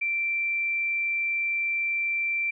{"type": "tone", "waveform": "sine", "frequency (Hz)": 2349, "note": "D7", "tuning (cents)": 0, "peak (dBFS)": -24, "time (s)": [0.01, 2.51], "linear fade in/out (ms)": 10, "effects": []}